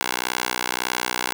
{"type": "tone with high-pass filter", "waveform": "10% pulse", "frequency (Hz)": 61.74, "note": "B1", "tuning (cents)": 0, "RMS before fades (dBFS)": -26, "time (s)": [0.01, 1.33], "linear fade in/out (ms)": 0, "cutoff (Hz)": 870, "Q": 0.62, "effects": []}